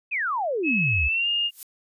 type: exponential sweep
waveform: sine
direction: down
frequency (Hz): 2637 to 59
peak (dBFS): -23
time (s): 0.11-1.09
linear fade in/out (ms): 20
type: tone with pitch glide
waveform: sine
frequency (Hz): 2580 to 2830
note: E7 to F7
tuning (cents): -38 to +22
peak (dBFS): -21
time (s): 0.63-1.51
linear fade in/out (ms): 50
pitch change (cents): +160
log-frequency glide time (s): 1.04-1.28
type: noise with exponential growth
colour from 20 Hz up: violet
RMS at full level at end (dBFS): -31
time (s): 1.45-1.63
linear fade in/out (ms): 2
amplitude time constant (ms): 38
effects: resampled to 32000 Hz